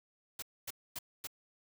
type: noise bursts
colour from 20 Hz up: white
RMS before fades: -41 dBFS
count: 4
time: 0.39-1.272 s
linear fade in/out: 5 ms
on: 33 ms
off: 250 ms
effects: none